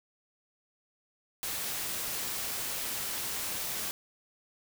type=noise; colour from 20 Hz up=white; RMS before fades=-35 dBFS; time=1.43-3.91 s; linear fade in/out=0 ms; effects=none